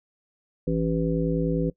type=harmonic tone; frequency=55 Hz; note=A1; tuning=in tune; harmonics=1 / 3 / 5 / 7 / 9; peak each=-31 / -25 / -28 / -31 / -29 dBFS; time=0.67-1.7 s; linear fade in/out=5 ms; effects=noise-tail reverb RT60 0.1 s tail -20 dB re dry